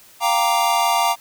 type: chord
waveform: square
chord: G minor seventh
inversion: third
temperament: equal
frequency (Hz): 698.5 / 784 / 932.3 / 1174.7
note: F5 / G5 / Bb5 / D6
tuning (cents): 0 / 0 / 0 / 0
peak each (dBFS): -22 / -24 / -20 / -24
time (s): 0.2-1.16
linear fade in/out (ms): 50
effects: white hiss -48 dBFS RMS until 1.2 s

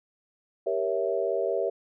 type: chord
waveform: sine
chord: G diminished seventh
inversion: none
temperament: equal with one note detuned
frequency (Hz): 392 / 469.4 / 554.4 / 659.3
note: G4 / Bb4 / Db5 / Fb5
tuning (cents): 0 / +12 / 0 / 0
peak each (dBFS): -30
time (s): 0.66-1.7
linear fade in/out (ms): 10
effects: none

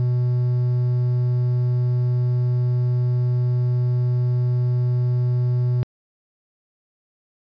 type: tone with quantisation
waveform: triangle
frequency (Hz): 123.47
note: B2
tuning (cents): 0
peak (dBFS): -15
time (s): 0-5.83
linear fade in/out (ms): 0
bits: 7
effects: resampled to 11025 Hz

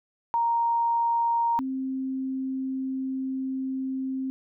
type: tone pair in turn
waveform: sine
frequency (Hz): 932.3 / 263.8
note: A#5 / C4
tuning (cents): 0 / +14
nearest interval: octave + minor seventh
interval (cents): 2186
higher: first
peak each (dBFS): -21 / -27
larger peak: first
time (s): 0.34-1.59 / 1.59-4.3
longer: second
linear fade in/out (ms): 0
effects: none

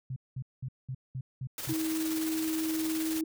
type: tone bursts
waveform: sine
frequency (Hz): 130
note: C3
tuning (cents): -11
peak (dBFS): -33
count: 7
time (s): 0.1-1.734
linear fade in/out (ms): 5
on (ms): 62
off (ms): 200
type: noise with tremolo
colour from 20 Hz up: white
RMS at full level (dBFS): -37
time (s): 1.58-3.21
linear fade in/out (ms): 2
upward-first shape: square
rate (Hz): 19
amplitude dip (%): 35
type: tone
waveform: sine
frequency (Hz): 318.6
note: D#4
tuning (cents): +41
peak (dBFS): -29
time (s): 1.69-3.24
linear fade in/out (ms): 5
effects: none

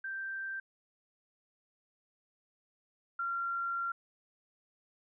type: tone pair in turn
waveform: sine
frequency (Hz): 1568 / 1377.1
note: G6 / F6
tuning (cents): 0 / -25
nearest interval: major second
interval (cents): 225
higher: first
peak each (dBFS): -36 / -32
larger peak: second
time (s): 0.04-0.6 / 3.19-3.92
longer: second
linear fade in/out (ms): 5
effects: none

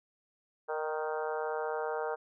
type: harmonic tone with a mistuned harmonic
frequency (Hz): 155.6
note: D#3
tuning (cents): 0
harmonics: 3 / 4 / 5 / 6 / 7 / 8 / 9 / 10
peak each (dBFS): -35 / -39 / -39 / -41 / -47 / -45 / -44 / -47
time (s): 0.68-2.16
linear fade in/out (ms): 20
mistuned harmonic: 4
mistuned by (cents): -19
effects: none

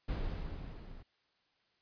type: noise with level ramp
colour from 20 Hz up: brown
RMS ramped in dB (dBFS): -34 to -51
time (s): 0.08-1.03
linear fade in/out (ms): 10
effects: white hiss -75 dBFS RMS until 1.81 s + resampled to 11025 Hz

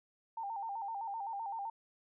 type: tone with vibrato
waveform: sine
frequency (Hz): 851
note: G#5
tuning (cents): +42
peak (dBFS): -37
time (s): 0.37-1.7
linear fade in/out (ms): 5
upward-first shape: square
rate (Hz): 7.8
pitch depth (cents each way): 110
effects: none

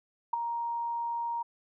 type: tone with ADSR envelope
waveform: sine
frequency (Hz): 937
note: A#5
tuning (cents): +9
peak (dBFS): -21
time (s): 0.33-1.43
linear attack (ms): 7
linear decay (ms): 7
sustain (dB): -9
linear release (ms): 12
effects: none

